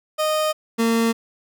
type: tone pair in turn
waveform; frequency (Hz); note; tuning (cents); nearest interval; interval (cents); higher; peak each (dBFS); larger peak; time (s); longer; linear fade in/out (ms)
30% pulse; 618 / 228.6; D#5 / A#3; -12 / -34; octave + perfect fourth; 1722; first; -16 / -14; second; 0.18-0.53 / 0.78-1.13; neither; 20
effects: none